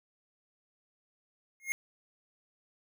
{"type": "tone with exponential growth", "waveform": "square", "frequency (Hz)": 2145, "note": "C7", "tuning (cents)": 42, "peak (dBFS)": -26, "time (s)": [1.6, 1.72], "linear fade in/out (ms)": 0, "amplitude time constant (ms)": 26, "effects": []}